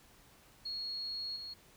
sine tone with level steps, 4313 Hz, C#8, 48 cents flat, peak -37 / -42 dBFS, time 0.65-1.54 s, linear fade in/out 10 ms, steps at 1.36 s, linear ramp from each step 2 ms, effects pink hiss -62 dBFS RMS until 1.76 s

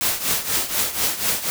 white noise with tremolo, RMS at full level -19 dBFS, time 0.01-1.5 s, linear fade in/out 0 ms, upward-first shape triangle, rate 4.1 Hz, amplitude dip 80%, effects none

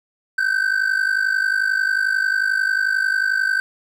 triangle ring-modulated tone, 1543 Hz, G6, 28 cents flat, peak -12 dBFS, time 0.38-3.6 s, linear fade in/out 0 ms, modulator 25.6 Hz, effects none

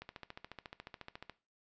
click train, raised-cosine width 0.3 ms, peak -29 dBFS, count 19, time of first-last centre 0.02-1.297 s, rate 14.1 Hz, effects noise-tail reverb RT60 0.3 s tail -17 dB re dry + resampled to 16000 Hz

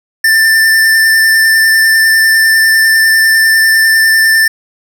square tone with vibrato, 1781 Hz, A6, 21 cents sharp, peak -6 dBFS, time 0.24-4.48 s, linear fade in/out 5 ms, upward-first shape sine, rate 10 Hz, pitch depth 14 cents each way, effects none

